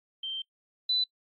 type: tone pair in turn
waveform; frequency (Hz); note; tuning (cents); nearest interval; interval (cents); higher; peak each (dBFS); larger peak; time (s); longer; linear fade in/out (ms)
sine; 3136 / 3994; G7 / B7; 0 / +19; major third; 419; second; -32 / -24; second; 0.23-0.42 / 0.89-1.04; first; 5
effects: noise-tail reverb RT60 0.1 s tail -23 dB re dry + AAC 64 kbps